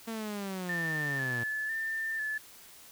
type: linear sweep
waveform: sawtooth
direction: down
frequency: 228.8 to 114.8 Hz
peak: -31 dBFS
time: 0.07-1.44 s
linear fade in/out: 10 ms
type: tone with vibrato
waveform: sine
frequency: 1760 Hz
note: A6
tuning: in tune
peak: -31 dBFS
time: 0.69-2.38 s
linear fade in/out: 5 ms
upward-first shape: square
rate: 1 Hz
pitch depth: 30 cents each way
effects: white hiss -53 dBFS RMS until 2.91 s